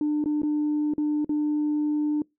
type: tone with dropouts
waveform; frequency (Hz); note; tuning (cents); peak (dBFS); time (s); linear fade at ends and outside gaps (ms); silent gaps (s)
sine; 299.1; D4; +32; -20; 0.01-2.22; 2; 0.241-0.258 / 0.419-0.432 / 0.937-0.98 / 1.246-1.293
effects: noise-tail reverb RT60 0.2 s tail -26 dB re dry + tanh soft clip ceiling -19 dBFS